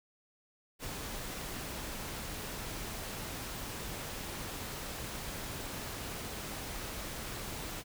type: noise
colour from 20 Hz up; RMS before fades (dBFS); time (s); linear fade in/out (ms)
pink; -41; 0.79-7.84; 50
effects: none